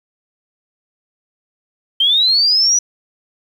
sine linear sweep, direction up, 3100 to 5920 Hz, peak -10 dBFS, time 2-2.79 s, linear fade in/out 5 ms, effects 7-bit

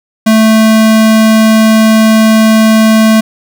square tone, 220 Hz, A3, in tune, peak -4 dBFS, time 0.26-3.21 s, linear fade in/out 10 ms, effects none

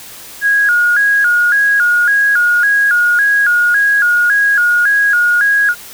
sine tone with vibrato, 1540 Hz, G6, 31 cents flat, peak -8 dBFS, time 0.41-5.75 s, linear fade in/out 50 ms, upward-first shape square, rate 1.8 Hz, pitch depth 120 cents each way, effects white hiss -33 dBFS RMS until 5.93 s

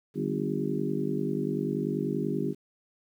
harmonic tone with a mistuned harmonic, 50.3 Hz, G1, 45 cents sharp, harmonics 3 / 4 / 5 / 6 / 7 / 8, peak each -34 / -34 / -34 / -34 / -34 / -34 dBFS, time 0.14-2.55 s, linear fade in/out 50 ms, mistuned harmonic 4, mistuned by -66 cents, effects 10-bit

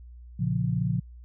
sine chord, Bb minor, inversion none, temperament just, 116.54 / 139.85 / 174.81 Hz, Bb2 / Db3 / F3, 0 / +16 / +2 cents, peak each -28 dBFS, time 0.39-1 s, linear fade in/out 10 ms, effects added 60 Hz sine -43 dBFS peak until 1.24 s

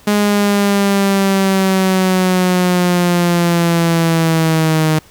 sawtooth linear sweep, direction down, 207.7 to 155.56 Hz, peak -7 dBFS, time 0.07-4.99 s, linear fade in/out 5 ms, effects pink hiss -45 dBFS RMS until 5.1 s

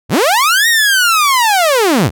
sawtooth linear two-way sweep, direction up then down, 61.3 to 1900 to 61.3 Hz, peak -5 dBFS, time 0.09-2.11 s, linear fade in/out 50 ms, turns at 0.68 s, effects none

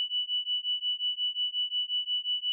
sine beating tone pair, 2960 / 2965.6 Hz, F#7 / F#7, 0 / +3 cents, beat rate 5.6 Hz, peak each -31 dBFS, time 0-2.52 s, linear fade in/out 0 ms, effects none

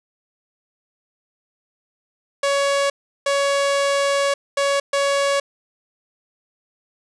sawtooth tone bursts at uneven times, 560 Hz, C#5, 18 cents sharp, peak -13 dBFS, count 4, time 2.43-2.9 / 3.26-4.34 / 4.57-4.8 / 4.93-5.4 s, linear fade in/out 5 ms, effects resampled to 22050 Hz + 7-bit

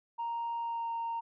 sine tone with pitch glide, 932.3 to 923.7 Hz, A#5 to A#5, 0 to -16 cents, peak -31 dBFS, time 0.18-1.21 s, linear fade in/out 20 ms, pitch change -16 cents, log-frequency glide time 0.59-0.9 s, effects tanh soft clip ceiling -30 dBFS

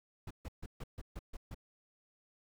brown noise bursts, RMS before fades -43 dBFS, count 8, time 0.27-1.546 s, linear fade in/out 5 ms, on 37 ms, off 140 ms, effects none

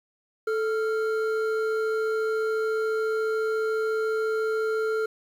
triangle tone pair together, 438.6 / 1389.9 Hz, A4 / F6, -6 / -9 cents, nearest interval octave + minor sixth, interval 1997 cents, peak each -22 / -30 dBFS, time 0.47-5.06 s, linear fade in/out 5 ms, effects 9-bit

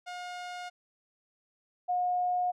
sawtooth / sine tone pair in turn, 716 / 720.1 Hz, F5 / F#5, +43 / -47 cents, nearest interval unison, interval 10 cents, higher second, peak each -34 / -26 dBFS, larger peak second, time 0.06-0.7 / 1.88-2.52 s, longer neither, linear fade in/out 20 ms, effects low-pass 6000 Hz 12 dB/octave

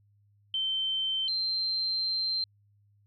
sine tone pair in turn, 3100 / 4138 Hz, G7 / C8, -20 / -20 cents, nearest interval perfect fourth, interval 500 cents, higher second, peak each -27 dBFS, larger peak neither, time 0.54-1.28 / 1.28-2.44 s, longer second, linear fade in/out 2 ms, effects added 102 Hz sine -62 dBFS peak until 3.06 s

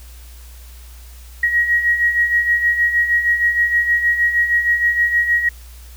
sine beating tone pair, 1894 / 1900.4 Hz, A#6 / A#6, +27 / +33 cents, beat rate 6.4 Hz, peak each -21 / -14 dBFS, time 1.43-5.49 s, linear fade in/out 5 ms, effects added 60 Hz sine -36 dBFS peak until 5.96 s + white hiss -46 dBFS RMS until 5.96 s

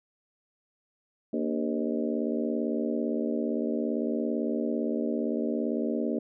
harmonic tone with a mistuned harmonic, 77.7 Hz, D#2, 2 cents flat, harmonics 3 / 4 / 5 / 6 / 7 / 8, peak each -30 / -32 / -34 / -36 / -37 / -38 dBFS, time 1.33-6.19 s, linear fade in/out 5 ms, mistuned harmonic 4, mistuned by -98 cents, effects none

